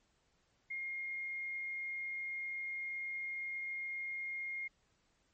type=tone; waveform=sine; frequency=2134 Hz; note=C7; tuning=34 cents sharp; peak=-38 dBFS; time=0.7-4.68 s; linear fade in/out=10 ms; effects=pink hiss -75 dBFS RMS until 5.33 s + MP3 32 kbps